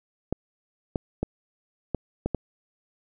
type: clicks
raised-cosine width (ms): 2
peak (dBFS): -12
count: 6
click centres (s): 0.326 / 0.958 / 1.23 / 1.947 / 2.26 / 2.347
effects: none